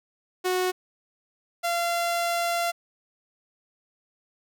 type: tone pair in turn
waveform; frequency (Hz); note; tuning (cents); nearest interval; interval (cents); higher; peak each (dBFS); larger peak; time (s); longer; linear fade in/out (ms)
sawtooth; 367.1 / 687; F#4 / F5; -14 / -29; major seventh; 1085; second; -19 / -20; first; 0.44-0.72 / 1.63-2.72; second; 20
effects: none